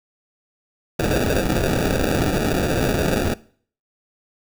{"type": "noise with sample-and-hold", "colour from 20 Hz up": "white", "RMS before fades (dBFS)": -20, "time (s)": [0.99, 3.34], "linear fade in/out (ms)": 5, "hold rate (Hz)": 1050, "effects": ["noise-tail reverb RT60 0.5 s tail -20 dB re dry"]}